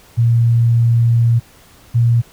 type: tone pair in turn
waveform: sine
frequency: 117 / 117.81 Hz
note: A#2 / A#2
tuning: +7 / +19 cents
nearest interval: unison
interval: 12 cents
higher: second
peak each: -9 dBFS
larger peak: neither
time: 0.17-1.4 / 1.94-2.22 s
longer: first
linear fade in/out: 20 ms
effects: pink hiss -46 dBFS RMS until 2.32 s